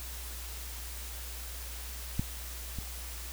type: clicks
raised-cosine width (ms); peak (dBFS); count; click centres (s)
5; -16 / -26; 2; 2.195 / 2.787
effects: added 60 Hz sine -41 dBFS peak until 3.32 s + white hiss -44 dBFS RMS until 3.32 s